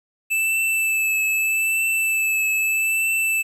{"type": "tone with vibrato", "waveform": "square", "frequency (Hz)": 2633, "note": "E7", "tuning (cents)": -3, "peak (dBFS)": -19, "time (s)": [0.3, 3.43], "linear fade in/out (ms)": 20, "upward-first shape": "triangle", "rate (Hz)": 0.8, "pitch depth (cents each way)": 25, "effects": ["9-bit"]}